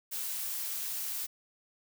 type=noise; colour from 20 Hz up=blue; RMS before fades=-36 dBFS; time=0.11-1.27 s; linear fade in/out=20 ms; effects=none